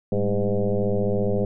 sine tone with frequency modulation, 198.7 Hz, G3, 24 cents sharp, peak -19 dBFS, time 0.12-1.45 s, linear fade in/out 2 ms, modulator 103 Hz, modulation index 3.7, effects none

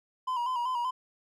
triangle tone with vibrato, 987.8 Hz, B5, in tune, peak -26 dBFS, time 0.27-0.91 s, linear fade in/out 10 ms, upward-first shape square, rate 5.2 Hz, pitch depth 58 cents each way, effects none

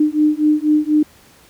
sine beating tone pair, 301 / 305.1 Hz, D4 / D#4, +43 / -34 cents, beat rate 4.1 Hz, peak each -15 dBFS, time 0-1.03 s, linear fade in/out 5 ms, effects pink hiss -48 dBFS RMS until 1.49 s + high-pass 60 Hz 12 dB/octave

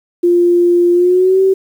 sine tone with pitch glide, 349.2 to 383 Hz, F4 to G4, 0 to -40 cents, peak -7 dBFS, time 0.23-1.54 s, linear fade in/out 10 ms, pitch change +160 cents, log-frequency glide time 0.93-1.41 s, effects 7-bit

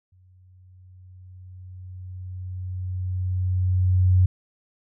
sine tone with exponential growth, 91.9 Hz, F#2, 11 cents flat, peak -13 dBFS, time 0.12-4.26 s, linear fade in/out 5 ms, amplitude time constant 900 ms, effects none

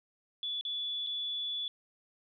sine tone with dropouts, 3440 Hz, A7, 40 cents flat, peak -33 dBFS, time 0.43-1.68 s, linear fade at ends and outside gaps 1 ms, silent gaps 0.611-0.651 / 1.065-1.07 s, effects none

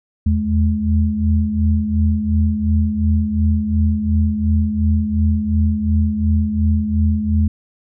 sine tone cluster, 80.5 / 83.3 / 212.7 Hz, E2 / E2 / G#3, -41 / +19 / +42 cents, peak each -18 dBFS, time 0.26-7.48 s, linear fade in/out 5 ms, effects none

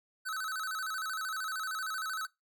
square tone with vibrato, 1396.9 Hz, F6, in tune, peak -35 dBFS, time 0.25-2.27 s, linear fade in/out 20 ms, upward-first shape square, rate 13 Hz, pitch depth 140 cents each way, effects noise-tail reverb RT60 0.2 s tail -22 dB re dry

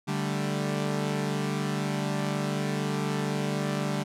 sawtooth chord, D suspended fourth, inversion none, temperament equal, 146.83 / 196 / 220 Hz, D3 / G3 / A3, 0 / 0 / 0 cents, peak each -26 / -27 / -31 dBFS, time 0.07-4.04 s, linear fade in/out 20 ms, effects low-pass 10000 Hz 12 dB/octave

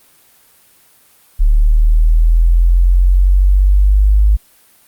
sine linear sweep, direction up, 36.48 to 51.9 Hz, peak -6 dBFS, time 1.39-4.37 s, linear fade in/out 20 ms, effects white hiss -49 dBFS RMS until 4.87 s + Opus 32 kbps

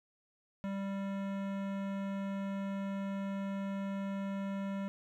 sine tone with hard clipping, 196.4 Hz, G3, 4 cents sharp, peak -37 dBFS, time 0.64-4.88 s, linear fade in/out 0 ms, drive 18 dB, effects none

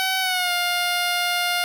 10% pulse tone with pitch glide, 758 to 707.2 Hz, F#5 to F5, +42 to +22 cents, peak -12 dBFS, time 0-1.64 s, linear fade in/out 0 ms, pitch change -120 cents, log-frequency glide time 0.2-0.52 s, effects 8-bit

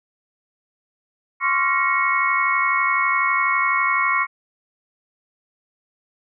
sine tone cluster, 1053 / 1125 / 1384 / 1888 / 2201 Hz, C6 / C#6 / F6 / A#6 / C#7, +11 / +25 / -16 / +22 / -13 cents, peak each -24 / -22 / -26 / -25 / -21 dBFS, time 1.4-4.27 s, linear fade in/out 50 ms, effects none

